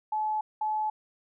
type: tone pair in turn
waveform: sine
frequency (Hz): 859 / 859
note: A5 / A5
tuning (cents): -42 / -42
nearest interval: unison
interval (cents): 0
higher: neither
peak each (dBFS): -26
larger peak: neither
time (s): 0.12-0.41 / 0.61-0.9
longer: neither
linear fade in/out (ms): 5
effects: none